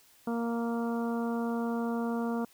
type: harmonic tone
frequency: 233.1 Hz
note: A#3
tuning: in tune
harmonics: 1 / 2 / 3 / 4 / 5 / 6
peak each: -30 / -36 / -40 / -42 / -44 / -46 dBFS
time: 0.27-2.45 s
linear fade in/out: 5 ms
effects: white hiss -61 dBFS RMS until 2.53 s